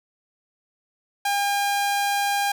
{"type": "tone", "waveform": "sawtooth", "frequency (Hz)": 806, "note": "G5", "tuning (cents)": 48, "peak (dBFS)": -17, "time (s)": [1.25, 2.52], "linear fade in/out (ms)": 5, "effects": []}